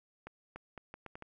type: accelerating click train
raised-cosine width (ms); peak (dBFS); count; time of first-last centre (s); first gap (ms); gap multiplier
0.5; -30; 7; 0.27-1.224; 290; 0.75
effects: none